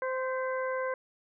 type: harmonic tone with a mistuned harmonic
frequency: 519 Hz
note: C5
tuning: 14 cents flat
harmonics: 1 / 2 / 3 / 4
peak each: -31 / -36 / -38 / -44 dBFS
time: 0.02-0.94 s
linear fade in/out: 2 ms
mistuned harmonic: 4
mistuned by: -40 cents
effects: none